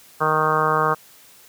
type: harmonic tone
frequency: 155.56 Hz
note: D#3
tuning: in tune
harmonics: 1 / 2 / 3 / 4 / 5 / 6 / 7 / 8 / 9 / 10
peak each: -28 / -34 / -24 / -28 / -27 / -27 / -22 / -22 / -29 / -29 dBFS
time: 0.2-0.95 s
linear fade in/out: 20 ms
effects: white hiss -49 dBFS RMS until 1.48 s + high-pass 60 Hz 12 dB/octave